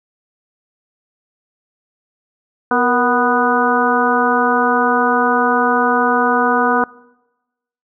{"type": "harmonic tone with a mistuned harmonic", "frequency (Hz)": 246.9, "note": "B3", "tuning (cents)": 0, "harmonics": [1, 2, 3, 4, 5, 6], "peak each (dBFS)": [-19, -19, -19, -19, -19, -19], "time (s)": [2.71, 6.84], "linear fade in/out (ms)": 2, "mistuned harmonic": 2, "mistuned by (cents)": -65, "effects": ["noise-tail reverb RT60 1.0 s tail -23 dB re dry"]}